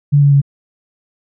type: tone with pitch steps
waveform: sine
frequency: 144 / 142.1 / 140.22 Hz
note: D3 / C#3 / C#3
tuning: -34 / +43 / +20 cents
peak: -6 dBFS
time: 0.12-0.417 s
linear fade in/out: 20 ms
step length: 99 ms
effects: none